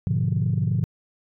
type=chord; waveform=sine; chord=G# diminished seventh; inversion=none; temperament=equal; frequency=103.83 / 123.47 / 146.83 / 174.61 Hz; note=G#2 / B2 / D3 / F3; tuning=0 / 0 / 0 / 0 cents; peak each=-24 / -24 / -25 / -26 dBFS; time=0.07-0.84 s; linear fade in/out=0 ms; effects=tanh soft clip ceiling -13 dBFS